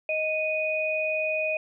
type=tone pair together; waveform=sine; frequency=625 / 2483 Hz; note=D#5 / D#7; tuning=+8 / -4 cents; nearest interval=2 octaves; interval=2388 cents; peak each=-27 dBFS; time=0.09-1.57 s; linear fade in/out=2 ms; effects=none